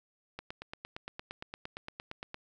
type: click train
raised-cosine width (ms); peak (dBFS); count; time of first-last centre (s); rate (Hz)
0.3; -24; 18; 0.39-2.344; 8.7
effects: none